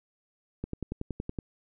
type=click train; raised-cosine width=3 ms; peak=-20 dBFS; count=9; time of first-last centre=0.64-1.388 s; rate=10.7 Hz; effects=none